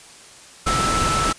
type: tone in noise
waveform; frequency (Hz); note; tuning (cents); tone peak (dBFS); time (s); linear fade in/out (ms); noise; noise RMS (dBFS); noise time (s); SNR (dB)
sine; 1318.5; E6; 0; -20; 0.66-1.33; 10; pink; -22; 0.66-1.33; -1
effects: white hiss -44 dBFS RMS until 1.38 s + resampled to 22050 Hz